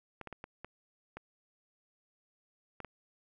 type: clicks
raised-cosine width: 0.5 ms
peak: -28 dBFS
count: 8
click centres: 0.213 / 0.273 / 0.327 / 0.441 / 0.646 / 1.17 / 2.803 / 2.847 s
effects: none

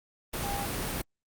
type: tone in noise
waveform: sine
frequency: 803 Hz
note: G5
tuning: 41 cents sharp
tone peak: -34 dBFS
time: 0.43-0.66 s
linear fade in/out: 10 ms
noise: pink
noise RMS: -33 dBFS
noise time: 0.33-1.02 s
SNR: -4 dB
effects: Opus 32 kbps

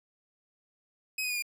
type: tone with pitch steps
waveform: sawtooth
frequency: 2536 / 2494 / 2452 / 2412 Hz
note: D#7 / D#7 / D#7 / D7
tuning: +32 / +3 / -26 / +46 cents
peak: -27 dBFS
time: 1.18-1.424 s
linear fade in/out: 5 ms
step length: 61 ms
effects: none

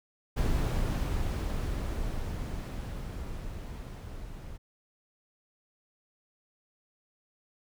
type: noise with level ramp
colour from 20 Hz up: brown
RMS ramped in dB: -27 to -43 dBFS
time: 0.36-4.58 s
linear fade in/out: 20 ms
effects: none

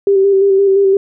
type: tone with vibrato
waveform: sine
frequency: 392 Hz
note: G4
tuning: in tune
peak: -7 dBFS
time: 0.07-0.97 s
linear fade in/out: 2 ms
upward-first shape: square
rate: 5.8 Hz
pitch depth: 25 cents each way
effects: none

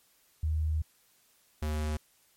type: tone pair in turn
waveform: sine / square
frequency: 78 / 76.31 Hz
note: D#2 / D#2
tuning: +5 / -33 cents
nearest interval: unison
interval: 38 cents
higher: first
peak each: -26 / -30 dBFS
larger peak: first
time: 0.43-0.82 / 1.62-1.97 s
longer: first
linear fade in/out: 5 ms
effects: white hiss -66 dBFS RMS until 2.36 s + MP3 64 kbps

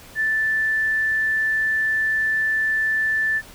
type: tone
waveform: sine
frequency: 1760 Hz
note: A6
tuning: in tune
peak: -18 dBFS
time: 0.15-3.42 s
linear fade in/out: 50 ms
effects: pink hiss -44 dBFS RMS until 3.54 s

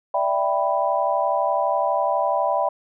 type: chord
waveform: sine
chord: E minor seventh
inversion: third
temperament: equal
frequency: 587.3 / 659.3 / 784 / 987.8 Hz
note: D5 / E5 / G5 / B5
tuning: 0 / 0 / 0 / 0 cents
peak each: -24 dBFS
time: 0.14-2.69 s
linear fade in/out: 5 ms
effects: none

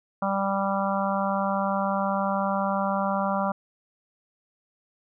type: harmonic tone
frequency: 196.2 Hz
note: G3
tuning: 2 cents sharp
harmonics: 1 / 3 / 4 / 5 / 6 / 7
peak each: -28 / -29 / -30 / -31 / -31 / -34 dBFS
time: 0.22-3.52 s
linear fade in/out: 5 ms
effects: none

